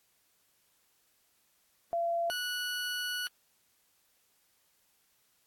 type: tone pair in turn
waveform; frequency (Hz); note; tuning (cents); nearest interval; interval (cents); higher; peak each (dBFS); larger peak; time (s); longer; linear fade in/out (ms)
sine / 20% pulse; 681 / 1471.6; F5 / F#6; -44 / -10; octave + minor second; 1334; second; -28; neither; 1.93-2.3 / 2.3-3.27; second; 0
effects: white hiss -71 dBFS RMS until 5.46 s + AAC 64 kbps